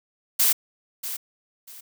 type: noise with echo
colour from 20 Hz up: blue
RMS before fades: -19 dBFS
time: 0.39-0.53 s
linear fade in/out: 10 ms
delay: 640 ms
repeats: 2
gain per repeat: -12 dB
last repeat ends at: 1.81 s
effects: none